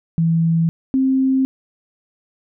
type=tone pair in turn; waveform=sine; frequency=164.81 / 264.4 Hz; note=E3 / C4; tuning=0 / +18 cents; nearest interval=minor sixth; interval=818 cents; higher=second; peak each=-13 dBFS; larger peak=neither; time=0.18-0.69 / 0.94-1.45 s; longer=neither; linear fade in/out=0 ms; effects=none